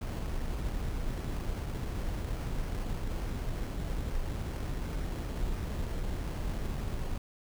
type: noise with sample-and-hold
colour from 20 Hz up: brown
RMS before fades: -34 dBFS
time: 0.01-7.18 s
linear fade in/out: 5 ms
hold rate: 3675 Hz
effects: none